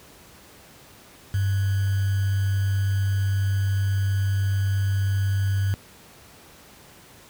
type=tone with sample-and-hold; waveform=sine; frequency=98 Hz; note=G2; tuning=in tune; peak=-19 dBFS; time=1.34-5.74 s; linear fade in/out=0 ms; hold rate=1575 Hz; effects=pink hiss -49 dBFS RMS until 7.29 s + high-pass 60 Hz 12 dB/octave